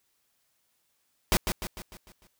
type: noise with echo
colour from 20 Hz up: pink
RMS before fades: -22 dBFS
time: 1.32-1.37 s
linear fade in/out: 0 ms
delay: 150 ms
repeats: 6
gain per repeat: -6 dB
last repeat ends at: 2.27 s
effects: white hiss -73 dBFS RMS until 2.39 s